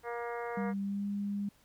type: harmonic tone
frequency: 236.8 Hz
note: A#3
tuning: 27 cents sharp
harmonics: 2 / 3 / 4 / 5 / 6 / 7 / 8 / 9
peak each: -38 / -42 / -44 / -46 / -48 / -49 / -50 / -51 dBFS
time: 0.03-0.74 s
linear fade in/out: 50 ms
type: tone with pitch glide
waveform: sine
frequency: 197.9 to 202.2 Hz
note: G3 to G#3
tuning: +17 to -46 cents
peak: -32 dBFS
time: 0.57-1.49 s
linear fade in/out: 5 ms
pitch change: +37 cents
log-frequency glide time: 0.81-1.07 s
effects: pink hiss -66 dBFS RMS until 1.64 s